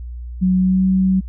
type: tone with pitch glide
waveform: sine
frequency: 185 to 188.56 Hz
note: F#3 to F#3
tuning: 0 to +33 cents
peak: -12 dBFS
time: 0.41-1.21 s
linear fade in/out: 20 ms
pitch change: +33 cents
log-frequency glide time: 0.58-0.85 s
effects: added 60 Hz sine -27 dBFS peak until 1.28 s